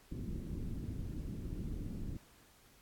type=low-pass noise; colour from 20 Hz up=pink; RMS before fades=-41 dBFS; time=0.11-2.17 s; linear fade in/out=5 ms; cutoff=310 Hz; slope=24 dB/octave; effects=pink hiss -64 dBFS RMS until 2.81 s + AAC 64 kbps